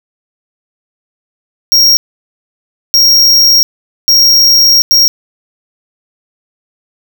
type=tone bursts at uneven times; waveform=square; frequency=5588 Hz; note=F8; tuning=in tune; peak=-4 dBFS; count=4; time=1.72-1.97 / 2.94-3.63 / 4.08-4.82 / 4.91-5.08 s; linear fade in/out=0 ms; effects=none